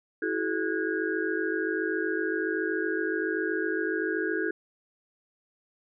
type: tone cluster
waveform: sine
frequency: 327.8 / 375.4 / 429.1 / 1466 / 1633 Hz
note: E4 / F#4 / A4 / F#6 / G#6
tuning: -10 / +25 / -43 / -16 / -30 cents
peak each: -31 / -33 / -32 / -35 / -33 dBFS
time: 0.22-4.51 s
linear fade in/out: 5 ms
effects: none